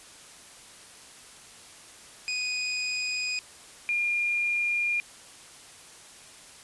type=tone pair in turn; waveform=25% pulse / sine; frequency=2489 / 2411 Hz; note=D#7 / D7; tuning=0 / +45 cents; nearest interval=minor second; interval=55 cents; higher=first; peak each=-24 dBFS; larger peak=neither; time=2.28-3.39 / 3.89-5 s; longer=neither; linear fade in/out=0 ms; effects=white hiss -49 dBFS RMS until 6.63 s + resampled to 24000 Hz